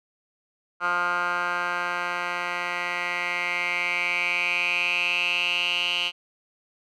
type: tone with band-pass filter sweep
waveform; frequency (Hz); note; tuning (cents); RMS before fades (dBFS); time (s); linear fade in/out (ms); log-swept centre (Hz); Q
10% pulse; 176; F3; +14; -26; 0.8-6.12; 50; 1400 to 3000; 6.9
effects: none